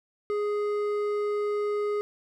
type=tone with hard clipping; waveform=sine; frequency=415.3 Hz; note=G#4; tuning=in tune; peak=-27 dBFS; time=0.3-2.01 s; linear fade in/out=0 ms; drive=8 dB; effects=none